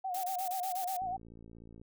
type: tone with vibrato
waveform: sine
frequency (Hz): 741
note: F#5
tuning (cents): +2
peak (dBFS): -33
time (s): 0.04-1.17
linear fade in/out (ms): 10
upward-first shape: sine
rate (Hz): 8.3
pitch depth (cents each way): 69
type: noise bursts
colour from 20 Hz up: blue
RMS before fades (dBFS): -42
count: 7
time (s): 0.14-0.969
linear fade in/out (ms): 5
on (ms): 97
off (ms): 25
type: click train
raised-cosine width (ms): 3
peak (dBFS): -40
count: 46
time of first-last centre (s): 1.02-1.815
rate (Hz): 56.6
effects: none